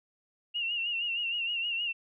sine tone with vibrato, 2794 Hz, F7, in tune, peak -29 dBFS, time 0.54-1.93 s, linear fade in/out 20 ms, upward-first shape sine, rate 6.4 Hz, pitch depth 64 cents each way, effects none

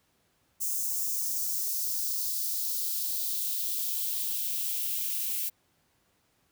violet noise with high-pass filter sweep, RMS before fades -31 dBFS, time 0.6-5.5 s, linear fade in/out 20 ms, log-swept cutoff 6700 to 2400 Hz, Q 2.1, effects pink hiss -70 dBFS RMS until 6.51 s + high-pass 60 Hz 12 dB/octave

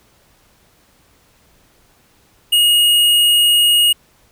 square tone, 2872 Hz, F7, 48 cents sharp, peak -10 dBFS, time 2.52-3.93 s, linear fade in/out 10 ms, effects pink hiss -54 dBFS RMS until 4.31 s

